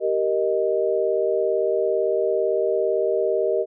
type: chord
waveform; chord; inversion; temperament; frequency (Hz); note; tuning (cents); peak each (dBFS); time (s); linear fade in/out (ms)
sine; Eb major; first; just; 388.9 / 466.7 / 622.3; G4 / Bb4 / Eb5; -14 / +2 / 0; -23; 0-3.66; 50
effects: none